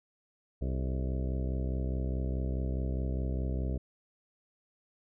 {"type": "harmonic tone with a mistuned harmonic", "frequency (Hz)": 64.8, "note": "C2", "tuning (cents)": -16, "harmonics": [1, 2, 3, 4, 5, 6, 7, 8, 9, 10], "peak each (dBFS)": [-31, -37, -41, -43, -45, -47, -48, -49, -50, -51], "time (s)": [0.61, 3.78], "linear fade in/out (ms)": 10, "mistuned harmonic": 7, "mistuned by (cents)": -76, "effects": []}